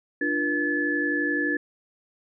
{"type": "tone cluster", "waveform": "sine", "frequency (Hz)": [295.6, 347.2, 479.9, 1725], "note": ["D4", "F4", "B4", "A6"], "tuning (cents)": [11, -10, -50, -35], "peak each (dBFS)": [-27, -31, -34, -25], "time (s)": [0.21, 1.57], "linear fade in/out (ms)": 5, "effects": []}